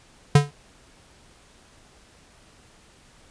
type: tone with exponential decay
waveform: square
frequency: 144.4 Hz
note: D3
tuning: 29 cents flat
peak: -9 dBFS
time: 0.35-0.51 s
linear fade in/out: 5 ms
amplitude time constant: 34 ms
effects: pink hiss -54 dBFS RMS until 3.3 s + resampled to 22050 Hz